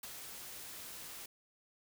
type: noise with ADSR envelope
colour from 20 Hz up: white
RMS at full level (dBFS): -44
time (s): 0.03-1.26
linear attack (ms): 5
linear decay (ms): 26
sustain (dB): -4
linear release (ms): 4
effects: none